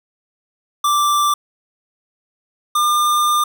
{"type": "tone pair in turn", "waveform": "square", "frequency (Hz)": [1174.7, 1201.5], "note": ["D6", "D6"], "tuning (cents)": [0, 39], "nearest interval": "unison", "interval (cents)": 39, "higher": "second", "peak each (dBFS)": -14, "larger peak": "neither", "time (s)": [[0.84, 1.34], [2.75, 3.44]], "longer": "second", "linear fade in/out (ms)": 5, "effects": []}